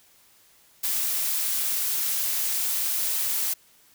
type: noise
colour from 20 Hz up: blue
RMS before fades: -26 dBFS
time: 0.83-3.54 s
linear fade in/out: 10 ms
effects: white hiss -58 dBFS RMS until 3.94 s